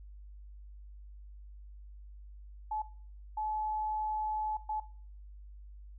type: tone bursts at uneven times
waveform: sine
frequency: 859 Hz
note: A5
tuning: 42 cents flat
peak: -32 dBFS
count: 3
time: 2.71-2.82 / 3.37-4.57 / 4.69-4.8 s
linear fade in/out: 5 ms
effects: noise-tail reverb RT60 0.5 s tail -19 dB re dry + added 50 Hz sine -47 dBFS peak until 5.98 s